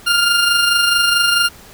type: tone with amplitude modulation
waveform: 20% pulse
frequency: 1403 Hz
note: F6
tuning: 8 cents sharp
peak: -5 dBFS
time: 0.06-1.49 s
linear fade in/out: 20 ms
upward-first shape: sine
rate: 24.6 Hz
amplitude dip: 40%
effects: pink hiss -41 dBFS RMS until 1.73 s